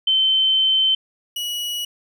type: tone pair in turn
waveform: sine / 40% pulse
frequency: 3084 / 2920 Hz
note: G7 / F#7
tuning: -29 / -24 cents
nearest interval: minor second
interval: 95 cents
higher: first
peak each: -14 / -23 dBFS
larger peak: first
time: 0.07-0.95 / 1.36-1.85 s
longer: first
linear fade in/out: 5 ms
effects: none